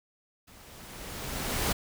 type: noise with level ramp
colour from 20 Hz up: pink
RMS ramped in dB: -54 to -27 dBFS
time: 0.47-1.73 s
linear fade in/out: 10 ms
effects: none